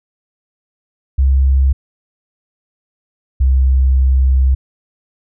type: tone pair in turn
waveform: sine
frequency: 67 / 65.55 Hz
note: C2 / C2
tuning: +42 / +4 cents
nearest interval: unison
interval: 38 cents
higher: first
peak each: -8 dBFS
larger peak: neither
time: 1.18-1.73 / 3.4-4.55 s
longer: second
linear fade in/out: 10 ms
effects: none